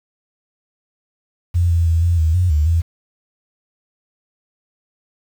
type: tone with pitch steps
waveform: sine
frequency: 86.8 / 84.4 / 82.6 / 86 / 80 / 89.9 / 75 / 83.2 Hz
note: F2 / E2 / E2 / F2 / D#2 / F#2 / D2 / E2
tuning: -10 / +41 / +4 / -26 / +49 / -49 / +37 / +17 cents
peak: -12 dBFS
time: 1.54-2.82 s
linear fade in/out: 20 ms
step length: 160 ms
effects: 7-bit